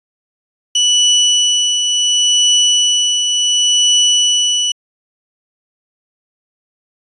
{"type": "tone with tremolo", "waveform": "30% pulse", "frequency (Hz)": 2960, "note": "F#7", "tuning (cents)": 0, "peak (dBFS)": -5, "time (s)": [0.75, 4.72], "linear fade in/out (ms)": 5, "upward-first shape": "triangle", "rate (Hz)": 0.7, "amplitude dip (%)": 45, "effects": ["resampled to 24000 Hz"]}